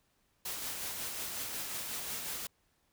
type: noise with tremolo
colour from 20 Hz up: white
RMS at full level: -38 dBFS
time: 0.45-2.47 s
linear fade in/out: 5 ms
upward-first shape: sine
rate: 5.5 Hz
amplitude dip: 30%
effects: pink hiss -74 dBFS RMS until 2.92 s